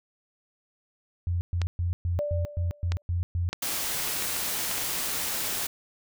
sine tone bursts, 87.31 Hz, F2, in tune, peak -24 dBFS, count 9, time 1.27-3.49 s, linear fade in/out 0 ms, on 140 ms, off 120 ms
clicks, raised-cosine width 0.2 ms, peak -15 dBFS, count 8, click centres 1.617 / 2.92 / 3.53 / 4.075 / 4.224 / 4.364 / 4.713 / 4.78 s
sine tone with exponential decay, 587.3 Hz, D5, in tune, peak -24 dBFS, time 2.19-3.02 s, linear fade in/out 1 ms, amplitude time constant 180 ms
white noise, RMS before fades -30 dBFS, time 3.62-5.67 s, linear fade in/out 5 ms
effects none

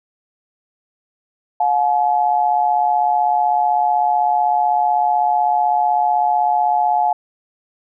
sine tone pair together, 718.1 / 854 Hz, F5 / G#5, +48 / +48 cents, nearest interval minor third, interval 300 cents, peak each -16 dBFS, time 1.6-7.13 s, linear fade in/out 5 ms, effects none

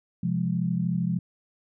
sine chord, F minor, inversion second, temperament equal, 130.81 / 174.61 / 207.7 Hz, C3 / F3 / Ab3, 0 / 0 / 0 cents, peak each -30 / -25 / -31 dBFS, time 0.23-1.19 s, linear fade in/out 5 ms, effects none

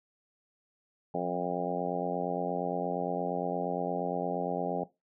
harmonic tone with a mistuned harmonic, 88.6 Hz, F2, 25 cents sharp, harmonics 2 / 3 / 4 / 5 / 6 / 7 / 8 / 9, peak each -37 / -39 / -40 / -36 / -38 / -37 / -39 / -37 dBFS, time 1.14-4.84 s, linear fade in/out 5 ms, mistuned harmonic 2, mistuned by -26 cents, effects noise-tail reverb RT60 0.2 s tail -17 dB re dry

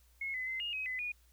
sine tone with pitch steps, 2173 / 2022 / 2062 / 2848 / 2536 / 2019 / 2452 Hz, C#7 / B6 / C7 / F7 / D#7 / B6 / D#7, -35 / +40 / -26 / +33 / +32 / +38 / -26 cents, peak -35 dBFS, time 0.21-1.12 s, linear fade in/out 5 ms, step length 130 ms, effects added 60 Hz sine -63 dBFS peak until 1.32 s + white hiss -70 dBFS RMS until 1.32 s

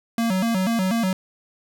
square tone with vibrato, 207.7 Hz, G#3, in tune, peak -20 dBFS, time 0.18-1.13 s, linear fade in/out 2 ms, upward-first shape square, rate 4.1 Hz, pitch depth 180 cents each way, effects none

